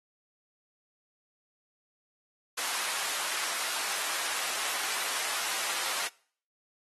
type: high-pass noise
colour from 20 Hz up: pink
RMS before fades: -33 dBFS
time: 2.57-6.08 s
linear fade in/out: 10 ms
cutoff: 990 Hz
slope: 12 dB/octave
effects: noise-tail reverb RT60 0.5 s tail -23 dB re dry + AAC 32 kbps

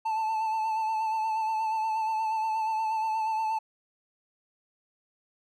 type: tone with vibrato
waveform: triangle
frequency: 880 Hz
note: A5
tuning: in tune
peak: -24 dBFS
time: 0.05-3.59 s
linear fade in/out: 10 ms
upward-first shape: sine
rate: 8.4 Hz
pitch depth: 30 cents each way
effects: none

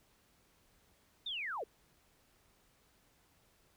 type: linear sweep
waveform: sine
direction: down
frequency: 3729 to 370 Hz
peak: -37 dBFS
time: 1.26-1.64 s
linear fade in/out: 5 ms
effects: pink hiss -70 dBFS RMS until 3.76 s

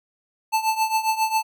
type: tone with tremolo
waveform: square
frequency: 880 Hz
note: A5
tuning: in tune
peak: -17 dBFS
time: 0.52-1.43 s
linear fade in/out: 20 ms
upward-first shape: triangle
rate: 7.4 Hz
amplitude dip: 85%
effects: none

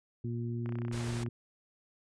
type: harmonic tone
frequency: 118.1 Hz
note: A#2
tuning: 23 cents sharp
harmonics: 1 / 2 / 3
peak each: -34 / -39 / -43 dBFS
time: 0.24-1.29 s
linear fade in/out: 5 ms
type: click train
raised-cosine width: 0.5 ms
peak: -31 dBFS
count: 20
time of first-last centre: 0.66-1.263 s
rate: 31.5 Hz
type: band-stop noise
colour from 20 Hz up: pink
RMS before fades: -43 dBFS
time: 0.92-1.24 s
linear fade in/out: 10 ms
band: 170 to 360 Hz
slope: 48 dB/octave
effects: resampled to 22050 Hz

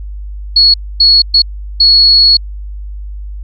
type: tone bursts at uneven times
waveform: sine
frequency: 4359 Hz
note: C#8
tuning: 30 cents flat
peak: -3 dBFS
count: 4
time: 0.56-0.74 / 1-1.22 / 1.34-1.42 / 1.8-2.37 s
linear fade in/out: 5 ms
effects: added 50 Hz sine -21 dBFS peak until 3.43 s

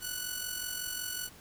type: tone with amplitude modulation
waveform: 5% pulse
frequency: 1480 Hz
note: F#6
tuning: in tune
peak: -21 dBFS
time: 0-1.3 s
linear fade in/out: 50 ms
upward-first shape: sine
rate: 45.4 Hz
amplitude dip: 55%
effects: pink hiss -54 dBFS RMS until 1.4 s

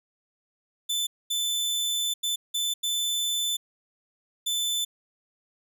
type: tone bursts at uneven times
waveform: sawtooth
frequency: 3520 Hz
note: A7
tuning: in tune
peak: -22 dBFS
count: 6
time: 0.89-1.07 / 1.3-2.14 / 2.23-2.36 / 2.54-2.74 / 2.83-3.57 / 4.46-4.85 s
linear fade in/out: 10 ms
effects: none

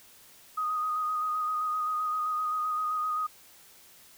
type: tone with vibrato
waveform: sine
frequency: 1244.5 Hz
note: D#6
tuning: in tune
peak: -27 dBFS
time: 0.57-3.27 s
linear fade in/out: 10 ms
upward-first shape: square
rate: 7.7 Hz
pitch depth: 19 cents each way
effects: white hiss -55 dBFS RMS until 4.17 s

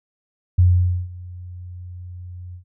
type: tone with ADSR envelope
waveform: sine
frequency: 89.5 Hz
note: F2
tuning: 43 cents sharp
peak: -9 dBFS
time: 0.58-2.64 s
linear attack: 10 ms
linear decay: 490 ms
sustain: -23 dB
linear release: 98 ms
effects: none

